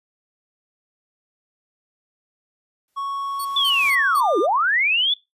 white noise with exponential growth, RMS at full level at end -34 dBFS, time 2.88-3.9 s, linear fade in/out 1 ms, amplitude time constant 220 ms
triangle tone with pitch glide, 1108.7 to 1202.1 Hz, C#6 to D6, 0 to +40 cents, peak -22 dBFS, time 2.96-4.47 s, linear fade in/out 20 ms, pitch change +140 cents, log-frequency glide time 4.17-4.22 s
10% pulse tone bursts, 4435 Hz, C#8, in tune, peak -23 dBFS, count 4, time 3.39-4.208 s, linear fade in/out 10 ms, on 62 ms, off 190 ms
sine linear two-way sweep, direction down then up, 3520 to 313 to 3520 Hz, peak -16 dBFS, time 3.56-5.14 s, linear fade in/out 5 ms, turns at 4.39 s
effects noise-tail reverb RT60 0.2 s tail -20 dB re dry + resampled to 32000 Hz

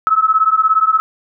sine beating tone pair, 1288 / 1305 Hz, E6 / E6, -41 / -18 cents, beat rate 17 Hz, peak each -13 dBFS, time 0.07-1 s, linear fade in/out 0 ms, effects none

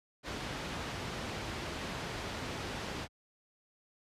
pink low-pass noise, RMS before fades -39 dBFS, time 0.23-3.08 s, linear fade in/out 50 ms, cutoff 4700 Hz, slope 12 dB/octave, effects high-pass 60 Hz 12 dB/octave + resampled to 32000 Hz

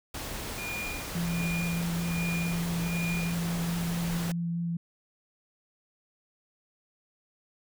pink noise, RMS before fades -37 dBFS, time 0.14-4.32 s, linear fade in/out 5 ms
triangle tone with tremolo, 2423 Hz, D#7, 47 cents flat, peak -32 dBFS, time 0.58-3.35 s, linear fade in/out 0 ms, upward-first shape sine, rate 1.3 Hz, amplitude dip 100%
sine tone with vibrato, 170 Hz, F3, 46 cents flat, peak -28 dBFS, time 1.15-4.77 s, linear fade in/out 5 ms, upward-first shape sine, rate 4.7 Hz, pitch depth 10 cents each way
effects none

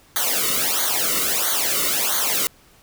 white noise with flanger, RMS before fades -21 dBFS, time 0.16-2.47 s, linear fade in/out 0 ms, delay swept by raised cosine 0.38 to 1.24 ms, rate 1.5 Hz, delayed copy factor -1, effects pink hiss -53 dBFS RMS until 2.82 s

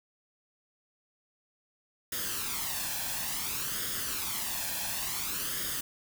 white noise with flanger, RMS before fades -34 dBFS, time 2.12-5.81 s, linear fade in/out 5 ms, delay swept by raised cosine 0.59 to 1.21 ms, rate 0.57 Hz, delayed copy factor +0.6, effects none

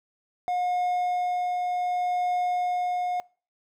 triangle tone with tremolo, 719 Hz, F#5, 50 cents flat, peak -21 dBFS, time 0.48-3.2 s, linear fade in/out 0 ms, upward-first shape triangle, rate 0.67 Hz, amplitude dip 25%, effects noise-tail reverb RT60 0.4 s tail -25 dB re dry

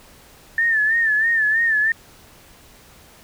sine tone with vibrato, 1780 Hz, A6, 20 cents sharp, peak -15 dBFS, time 0.58-1.92 s, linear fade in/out 2 ms, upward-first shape sine, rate 3.1 Hz, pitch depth 79 cents each way, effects pink hiss -48 dBFS RMS until 3.23 s

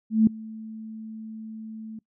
sine tone with ADSR envelope, 220 Hz, A3, in tune, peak -12 dBFS, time 0.1-1.99 s, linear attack 170 ms, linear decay 3 ms, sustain -23 dB, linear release 4 ms, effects noise-tail reverb RT60 0.1 s tail -22 dB re dry

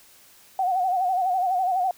sine tone with vibrato, 740 Hz, F#5, in tune, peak -20 dBFS, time 0.59-1.91 s, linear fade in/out 2 ms, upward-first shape sine, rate 12 Hz, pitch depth 78 cents each way, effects white hiss -53 dBFS RMS until 1.97 s

